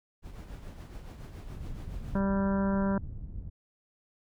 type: noise with tremolo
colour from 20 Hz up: brown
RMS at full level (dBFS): -41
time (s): 0.22-2.21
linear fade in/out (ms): 50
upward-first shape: triangle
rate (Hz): 7.1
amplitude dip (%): 55
type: low-pass noise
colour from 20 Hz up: pink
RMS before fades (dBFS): -39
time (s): 1.49-3.5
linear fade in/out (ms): 10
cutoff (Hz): 120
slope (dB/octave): 12
type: harmonic tone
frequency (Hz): 196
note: G3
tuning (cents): 0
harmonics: 1 / 2 / 3 / 4 / 5 / 6 / 7 / 8 / 9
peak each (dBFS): -26 / -38 / -35 / -47 / -38 / -48 / -43 / -45 / -54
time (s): 2.15-2.98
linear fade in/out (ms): 2
effects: none